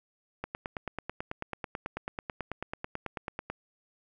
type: click train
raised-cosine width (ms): 0.5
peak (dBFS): -19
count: 29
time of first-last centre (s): 0.44-3.5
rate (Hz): 9.15
effects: none